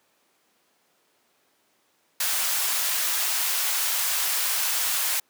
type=high-pass noise; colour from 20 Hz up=white; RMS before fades=-25 dBFS; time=2.2-5.2 s; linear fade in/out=5 ms; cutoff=790 Hz; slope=12 dB/octave; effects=pink hiss -66 dBFS RMS until 5.29 s + high-pass 300 Hz 12 dB/octave